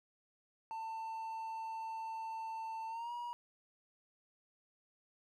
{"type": "tone with pitch glide", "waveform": "triangle", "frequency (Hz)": [894, 958.2], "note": ["A5", "A#5"], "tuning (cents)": [27, 47], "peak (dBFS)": -38, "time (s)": [0.71, 3.33], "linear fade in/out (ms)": 0, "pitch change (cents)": 120, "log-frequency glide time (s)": [2.88, 3.12], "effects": []}